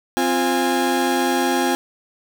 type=tone cluster; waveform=35% pulse; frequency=261.2 / 350.1 / 821 Hz; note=C4 / F4 / G#5; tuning=-3 / +4 / -20 cents; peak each=-20 dBFS; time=0.17-1.75 s; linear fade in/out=0 ms; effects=none